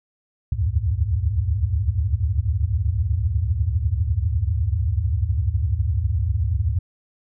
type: tone cluster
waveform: sine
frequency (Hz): 67.4 / 75.5 / 83.5 / 95.2 / 107.5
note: C#2 / D2 / E2 / F#2 / A2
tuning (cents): -48 / +48 / +23 / +50 / -40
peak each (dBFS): -25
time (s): 0.52-6.79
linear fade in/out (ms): 5
effects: none